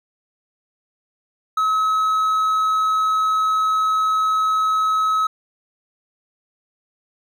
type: tone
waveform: triangle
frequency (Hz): 1284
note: E6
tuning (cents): -46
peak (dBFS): -14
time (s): 1.57-5.27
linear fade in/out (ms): 5
effects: none